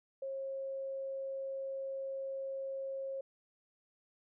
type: tone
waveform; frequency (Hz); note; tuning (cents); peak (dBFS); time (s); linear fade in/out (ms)
sine; 540; C#5; -45; -37; 0.22-3.21; 5
effects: none